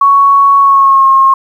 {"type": "tone with pitch glide", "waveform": "sine", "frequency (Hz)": [1113, 1076.3], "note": ["C#6", "C6"], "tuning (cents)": [7, 49], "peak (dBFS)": -3, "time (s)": [0.01, 1.34], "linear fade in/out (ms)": 5, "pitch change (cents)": -58, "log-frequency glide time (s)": [0.59, 1.07], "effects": ["7-bit"]}